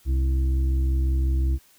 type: harmonic tone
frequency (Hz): 65.6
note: C2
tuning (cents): +5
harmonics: 1 / 2 / 4 / 5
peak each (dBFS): -19 / -34 / -42 / -36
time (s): 0.05-1.59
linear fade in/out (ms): 50
effects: white hiss -57 dBFS RMS until 1.78 s